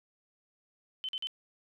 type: tone bursts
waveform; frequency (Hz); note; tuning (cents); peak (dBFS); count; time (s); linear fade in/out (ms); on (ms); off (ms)
sine; 3061; G7; -42; -33; 3; 1.04-1.271; 0; 47; 45
effects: none